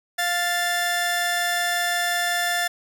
sawtooth tone pair together, 698.9 / 1760 Hz, F5 / A6, +1 / 0 cents, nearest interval octave + major third, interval 1599 cents, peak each -21 / -20 dBFS, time 0.18-2.68 s, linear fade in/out 10 ms, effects none

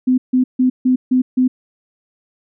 sine tone bursts, 254.8 Hz, C4, 46 cents flat, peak -10 dBFS, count 6, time 0.07-1.48 s, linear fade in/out 10 ms, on 110 ms, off 150 ms, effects none

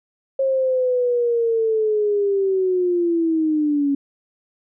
sine linear sweep, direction down, 540 to 277.2 Hz, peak -16 dBFS, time 0.39-3.95 s, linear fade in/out 5 ms, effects none

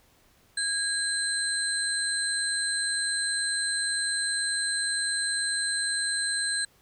sine tone cluster, 1637 / 4091 / 8250 Hz, G#6 / C8 / C9, -25 / -40 / -25 cents, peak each -30 dBFS, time 0.57-6.65 s, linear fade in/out 5 ms, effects pink hiss -62 dBFS RMS until 6.81 s

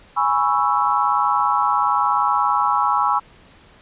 sine chord, C# minor seventh, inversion second, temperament equal, 830.6 / 987.8 / 1108.7 / 1318.5 Hz, G#5 / B5 / C#6 / E6, 0 / 0 / 0 / 0 cents, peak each -21 dBFS, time 0.16-3.2 s, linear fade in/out 20 ms, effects pink hiss -49 dBFS RMS until 3.81 s + resampled to 8000 Hz

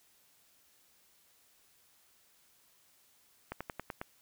slowing click train, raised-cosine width 0.5 ms, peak -23 dBFS, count 6, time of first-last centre 3.52-4.015 s, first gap 86 ms, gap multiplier 1.07, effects white hiss -67 dBFS RMS until 4.21 s

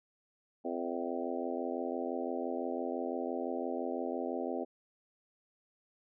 harmonic tone with a mistuned harmonic, 85.9 Hz, F2, 28 cents flat, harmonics 3 / 4 / 5 / 6 / 7 / 8 / 9, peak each -39 / -40 / -41 / -42 / -42 / -43 / -44 dBFS, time 0.64-4.65 s, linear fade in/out 20 ms, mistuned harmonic 8, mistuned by -38 cents, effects none

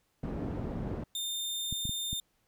white low-pass noise, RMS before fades -36 dBFS, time 0.23-1.04 s, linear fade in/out 5 ms, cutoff 310 Hz, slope 12 dB/octave
sawtooth tone, 3619 Hz, A7, 48 cents sharp, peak -30 dBFS, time 1.15-2.2 s, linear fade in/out 2 ms
clicks, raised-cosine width 5 ms, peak -25 dBFS, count 4, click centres 1.726 / 1.854 / 1.894 / 2.13 s
effects pink hiss -74 dBFS RMS until 2.47 s

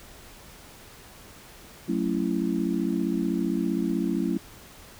sine chord, F# minor seventh, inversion none, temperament just, 185 / 222 / 277.5 / 333 Hz, F#3 / A3 / C#4 / E4, 0 / +16 / +2 / +18 cents, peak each -29 dBFS, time 1.88-4.38 s, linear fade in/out 10 ms, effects pink hiss -48 dBFS RMS until 4.99 s

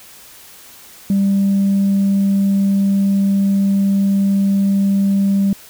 sine tone, 197.2 Hz, G3, 11 cents sharp, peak -10 dBFS, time 1.1-5.53 s, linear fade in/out 2 ms, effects tanh soft clip ceiling -9 dBFS + white hiss -41 dBFS RMS until 5.69 s

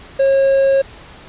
triangle tone, 543 Hz, C#5, 36 cents flat, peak -8 dBFS, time 0.19-0.82 s, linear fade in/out 10 ms, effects pink hiss -39 dBFS RMS until 1.28 s + resampled to 8000 Hz

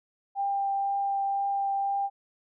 sine tone with vibrato, 793 Hz, G5, 20 cents sharp, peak -25 dBFS, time 0.35-2.1 s, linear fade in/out 50 ms, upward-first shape triangle, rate 2 Hz, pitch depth 9 cents each way, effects none

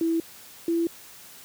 sine tone pair in turn, 329.6 / 335.6 Hz, E4 / E4, 0 / +31 cents, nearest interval unison, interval 31 cents, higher second, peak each -21 dBFS, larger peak neither, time 0.01-0.2 / 0.68-0.87 s, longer neither, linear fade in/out 2 ms, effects white hiss -47 dBFS RMS until 1.44 s + high-pass 60 Hz 12 dB/octave

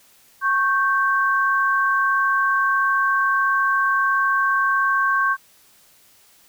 sine tone pair together, 1100 / 1561.5 Hz, C#6 / G6, -14 / -7 cents, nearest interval tritone, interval 607 cents, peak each -19 dBFS, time 0.41-5.37 s, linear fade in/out 50 ms, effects white hiss -54 dBFS RMS until 6.48 s

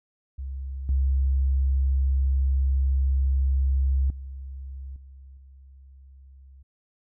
sine tone with level steps, 67 Hz, C2, 42 cents sharp, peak -30 / -19 / -34 / -43 / -46 dBFS, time 0.38-6.63 s, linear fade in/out 10 ms, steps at 0.89 / 4.1 / 4.96 / 5.37 s, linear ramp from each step 2 ms, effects none

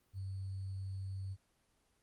sine tone with sample-and-hold, 96.1 Hz, G2, 34 cents flat, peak -39 dBFS, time 0.13-1.37 s, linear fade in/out 50 ms, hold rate 4410 Hz, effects pink hiss -75 dBFS RMS until 2.02 s + Opus 24 kbps

